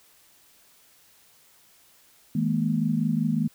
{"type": "tone cluster", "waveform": "sine", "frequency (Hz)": [160.5, 211.7, 237], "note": ["E3", "G#3", "A#3"], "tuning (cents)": [-46, 33, 29], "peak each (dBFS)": -26, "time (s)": [2.35, 3.48], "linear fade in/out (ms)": 5, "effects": ["white hiss -58 dBFS RMS until 3.54 s"]}